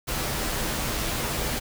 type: noise with comb filter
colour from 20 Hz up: pink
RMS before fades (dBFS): -28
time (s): 0.07-1.6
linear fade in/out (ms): 20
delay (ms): 11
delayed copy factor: -0.5
effects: none